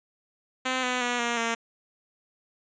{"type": "tone with pitch steps", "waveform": "5% pulse", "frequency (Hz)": [257.8, 250.6, 243.6, 236.8, 230.2], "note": ["C4", "B3", "B3", "A#3", "A#3"], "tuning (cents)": [-26, 25, -24, 27, -22], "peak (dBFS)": -14, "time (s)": [0.65, 1.55], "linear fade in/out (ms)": 10, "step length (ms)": 180, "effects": ["resampled to 16000 Hz"]}